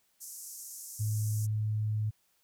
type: band-pass noise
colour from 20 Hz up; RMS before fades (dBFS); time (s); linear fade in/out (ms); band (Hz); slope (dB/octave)
pink; -45; 0.2-1.47; 20; 5800 to 14000; 48
type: tone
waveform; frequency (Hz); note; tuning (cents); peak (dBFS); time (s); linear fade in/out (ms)
sine; 107.4; A2; -41; -28; 0.99-2.11; 20
effects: white hiss -72 dBFS RMS until 2.43 s